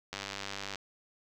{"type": "click train", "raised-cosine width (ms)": 0.2, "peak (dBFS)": -20, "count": 63, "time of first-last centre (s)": [0.13, 0.757], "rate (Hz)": 98.9, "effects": []}